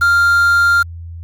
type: tone with quantisation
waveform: triangle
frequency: 1395 Hz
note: F6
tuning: 2 cents flat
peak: -7 dBFS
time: 0.01-0.83 s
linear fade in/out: 10 ms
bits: 5
effects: added 84 Hz sine -27 dBFS peak until 1.23 s